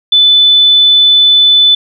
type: tone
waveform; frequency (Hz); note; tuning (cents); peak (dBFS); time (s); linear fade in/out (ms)
sine; 3500; A7; -10; -3; 0.12-1.75; 5
effects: none